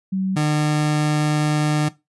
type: tone pair in turn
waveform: sine / 30% pulse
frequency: 190 / 150.8 Hz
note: F#3 / D3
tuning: +46 / +46 cents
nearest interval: major third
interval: 400 cents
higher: first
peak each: -19 / -14 dBFS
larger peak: second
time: 0.12-0.36 / 0.36-1.89 s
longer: second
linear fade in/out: 10 ms
effects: noise-tail reverb RT60 0.2 s tail -17 dB re dry + resampled to 24000 Hz